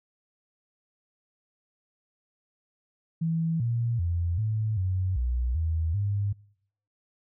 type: tone with pitch steps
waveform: sine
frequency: 163.9 / 117.5 / 85.8 / 108.8 / 92.9 / 61.3 / 80.8 / 101.2 Hz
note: E3 / A#2 / F2 / A2 / F#2 / B1 / E2 / G#2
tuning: -10 / +14 / -30 / -19 / +7 / -12 / -34 / -44 cents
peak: -24 dBFS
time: 3.21-6.33 s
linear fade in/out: 10 ms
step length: 390 ms
effects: noise-tail reverb RT60 0.7 s tail -26 dB re dry